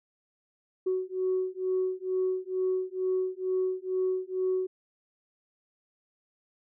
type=beating tone pair; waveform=sine; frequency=371.3 / 373.5 Hz; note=F#4 / F#4; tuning=+6 / +16 cents; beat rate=2.2 Hz; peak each=-29 dBFS; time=0.86-4.67 s; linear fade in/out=10 ms; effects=tanh soft clip ceiling -20 dBFS